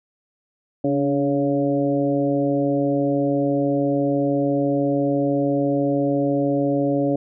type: harmonic tone with a mistuned harmonic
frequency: 140 Hz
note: C#3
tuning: 18 cents sharp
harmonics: 1 / 2 / 3 / 4 / 5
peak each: -27 / -20 / -27 / -23 / -31 dBFS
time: 0.84-7.16 s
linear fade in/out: 5 ms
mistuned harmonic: 2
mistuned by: +37 cents
effects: none